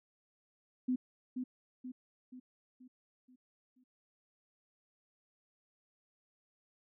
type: tone with echo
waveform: sine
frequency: 253.3 Hz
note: B3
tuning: 44 cents sharp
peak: -29 dBFS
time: 0.88-0.96 s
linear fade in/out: 10 ms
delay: 480 ms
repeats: 6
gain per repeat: -6 dB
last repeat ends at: 3.84 s
effects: none